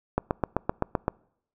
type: click train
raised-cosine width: 1 ms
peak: -9 dBFS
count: 8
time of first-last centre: 0.18-1.081 s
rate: 7.77 Hz
effects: noise-tail reverb RT60 0.7 s tail -26 dB re dry